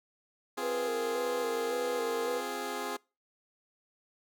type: chord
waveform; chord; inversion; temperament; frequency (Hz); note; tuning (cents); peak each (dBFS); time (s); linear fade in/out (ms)
15% pulse; F minor; second; equal; 261.6 / 349.2 / 415.3; C4 / F4 / Ab4; 0 / 0 / 0; -34 / -34 / -30; 0.57-2.97; 10
type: tone with vibrato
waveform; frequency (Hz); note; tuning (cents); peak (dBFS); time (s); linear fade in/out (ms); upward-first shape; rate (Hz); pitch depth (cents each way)
sine; 475.9; A#4; +36; -31; 0.6-2.42; 50; square; 1.8; 43
effects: noise-tail reverb RT60 0.3 s tail -25 dB re dry